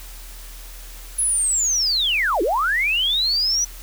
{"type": "linear two-way sweep", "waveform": "sine", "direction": "down then up", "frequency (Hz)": [10750, 311.1, 5960], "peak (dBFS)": -17, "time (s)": [1.18, 3.65], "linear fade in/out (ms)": 10, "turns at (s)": 2.42, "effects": ["added 40 Hz sine -36 dBFS peak until 3.82 s", "white hiss -42 dBFS RMS until 3.82 s"]}